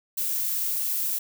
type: noise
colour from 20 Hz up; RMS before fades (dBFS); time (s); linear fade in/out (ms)
violet; -27; 0.17-1.19; 10
effects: none